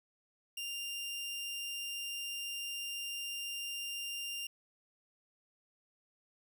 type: tone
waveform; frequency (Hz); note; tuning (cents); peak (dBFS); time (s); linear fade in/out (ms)
sawtooth; 2794; F7; 0; -35; 0.57-4.47; 5
effects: none